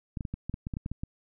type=clicks; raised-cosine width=5 ms; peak=-21 dBFS; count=12; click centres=0.172 / 0.208 / 0.252 / 0.34 / 0.496 / 0.541 / 0.669 / 0.738 / 0.769 / 0.861 / 0.916 / 1.035 s; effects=none